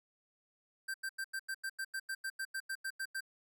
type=tone bursts; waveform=square; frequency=1568 Hz; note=G6; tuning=in tune; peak=-37 dBFS; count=16; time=0.88-3.207 s; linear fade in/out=10 ms; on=62 ms; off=89 ms; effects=none